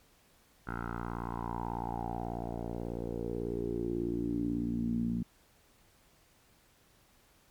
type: tone with low-pass filter sweep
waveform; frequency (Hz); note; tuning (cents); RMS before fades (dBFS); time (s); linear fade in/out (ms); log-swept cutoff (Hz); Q
10% pulse; 58.27; A#1; 0; -35; 0.67-5.23; 5; 1400 to 210; 5.9
effects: pink hiss -65 dBFS RMS until 7.5 s + MP3 96 kbps